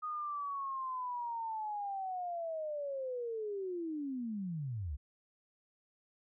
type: linear sweep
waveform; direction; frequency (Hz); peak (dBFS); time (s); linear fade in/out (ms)
sine; down; 1244 to 62.2; -36; 0.02-4.97; 20
effects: none